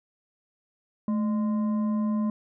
sine tone with frequency modulation, 215.2 Hz, A3, 38 cents flat, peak -23 dBFS, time 1.08-2.3 s, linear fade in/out 2 ms, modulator 821 Hz, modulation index 0.29, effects none

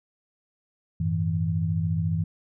sine tone cluster, 93.9 / 108 / 161.9 Hz, F#2 / A2 / E3, +26 / -32 / -31 cents, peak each -27 / -31 / -25 dBFS, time 1-2.24 s, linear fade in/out 5 ms, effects none

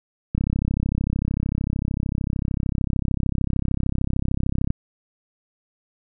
click train, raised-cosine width 5 ms, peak -10 dBFS, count 146, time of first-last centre 0.35-4.704 s, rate 33.3 Hz, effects none

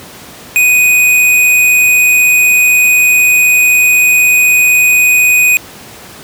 square tone, 2489 Hz, D#7, in tune, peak -6 dBFS, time 0.56-5.57 s, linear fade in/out 0 ms, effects pink hiss -32 dBFS RMS until 6.23 s + high-pass 100 Hz 12 dB/octave

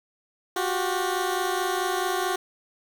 15% pulse tone pair together, 361.3 / 385.9 Hz, F#4 / G4, -41 / -27 cents, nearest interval minor second, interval 114 cents, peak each -20 / -22 dBFS, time 0.56-2.36 s, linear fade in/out 5 ms, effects 8-bit

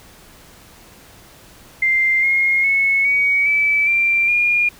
sine tone with pitch steps, 2093 / 2144 / 2197 / 2251 / 2306 / 2363 / 2421 Hz, C7 / C7 / C#7 / C#7 / D7 / D7 / D#7, 0 / +42 / -16 / +26 / -32 / +10 / -48 cents, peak -13 dBFS, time 1.82-4.69 s, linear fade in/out 5 ms, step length 410 ms, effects pink hiss -45 dBFS RMS until 4.79 s

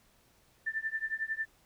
sine tone with tremolo, 1776 Hz, A6, 16 cents sharp, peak -28 dBFS, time 0.66-1.46 s, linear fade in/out 10 ms, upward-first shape triangle, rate 11 Hz, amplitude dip 100%, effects pink hiss -66 dBFS RMS until 1.65 s

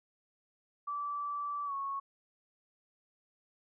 sine tone with pitch glide, 1160 to 1103.1 Hz, D6 to C#6, -22 to -9 cents, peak -34 dBFS, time 0.87-2 s, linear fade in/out 10 ms, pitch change -87 cents, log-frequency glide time 1.65-1.73 s, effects none

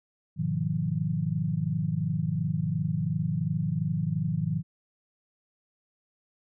sine chord, F half-diminished seventh, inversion first, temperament equal with one note detuned, 103.83 / 123.47 / 155.56 / 178.39 Hz, Ab2 / Cb3 / Eb3 / F3, 0 / 0 / 0 / +37 cents, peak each -34 / -34 / -28 / -31 dBFS, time 0.36-4.63 s, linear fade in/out 50 ms, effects none

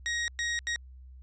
sawtooth tone bursts at uneven times, 1884 Hz, A#6, 18 cents sharp, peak -25 dBFS, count 3, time 0.06-0.28 / 0.39-0.59 / 0.67-0.76 s, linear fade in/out 0 ms, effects added 64 Hz sine -46 dBFS peak until 1.22 s + resampled to 16000 Hz

